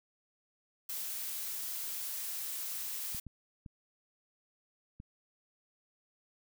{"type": "noise", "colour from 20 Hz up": "blue", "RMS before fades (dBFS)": -39, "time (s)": [0.89, 3.2], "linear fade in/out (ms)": 5}
{"type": "clicks", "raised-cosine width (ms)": 5, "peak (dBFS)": -34, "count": 4, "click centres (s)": [3.148, 3.267, 3.662, 5.001]}
{"effects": []}